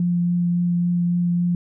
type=tone with vibrato; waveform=sine; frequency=174.61 Hz; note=F3; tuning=in tune; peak=-17 dBFS; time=0-1.55 s; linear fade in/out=2 ms; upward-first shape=triangle; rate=3.6 Hz; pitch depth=11 cents each way; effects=none